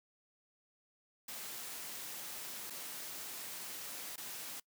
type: noise with dropouts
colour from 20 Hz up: white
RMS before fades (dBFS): -45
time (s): 1.28-4.6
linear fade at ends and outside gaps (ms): 5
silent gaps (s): 2.7-2.704 / 4.16-4.178
effects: noise-tail reverb RT60 0.1 s tail -23 dB re dry + high-pass 150 Hz 12 dB/octave